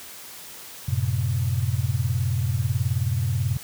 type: chord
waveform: sine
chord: F# diminished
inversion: none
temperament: equal with one note detuned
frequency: 92.5 / 112.18 / 130.81 Hz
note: F#2 / A2 / C3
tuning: 0 / +34 / 0 cents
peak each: -25 dBFS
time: 0.88-3.57 s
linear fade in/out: 5 ms
effects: white hiss -41 dBFS RMS until 3.63 s + high-pass 60 Hz 12 dB/octave